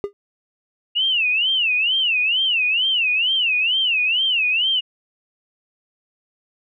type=tone with exponential decay; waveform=triangle; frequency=405 Hz; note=G#4; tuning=43 cents flat; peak=-15 dBFS; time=0.04-0.13 s; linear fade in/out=0 ms; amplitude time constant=18 ms
type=tone with vibrato; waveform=sine; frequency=2794 Hz; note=F7; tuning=in tune; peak=-16 dBFS; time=0.95-4.81 s; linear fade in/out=20 ms; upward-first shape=sine; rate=2.2 Hz; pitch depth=220 cents each way
effects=none